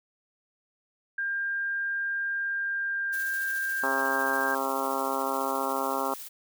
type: tone with pitch glide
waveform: sine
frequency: 1600 to 1586.2 Hz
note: G6 to G6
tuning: +35 to +20 cents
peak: -27 dBFS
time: 1.18-4.55 s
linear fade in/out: 5 ms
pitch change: -15 cents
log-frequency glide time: 2.34-4.33 s
type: noise with tremolo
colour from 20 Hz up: blue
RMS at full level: -40 dBFS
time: 3.12-6.29 s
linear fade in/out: 20 ms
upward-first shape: square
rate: 14 Hz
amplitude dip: 25%
type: harmonic tone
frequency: 135.3 Hz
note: C#3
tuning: 42 cents flat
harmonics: 2 / 3 / 4 / 5 / 6 / 7 / 8 / 9 / 10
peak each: -36 / -36 / -35 / -37 / -34 / -34 / -34 / -37 / -37 dBFS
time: 3.83-6.14 s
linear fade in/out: 2 ms
effects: none